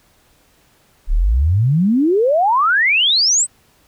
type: exponential sweep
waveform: sine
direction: up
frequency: 31.73 to 8450 Hz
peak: -11 dBFS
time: 1.07-3.47 s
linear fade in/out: 50 ms
effects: pink hiss -55 dBFS RMS until 3.87 s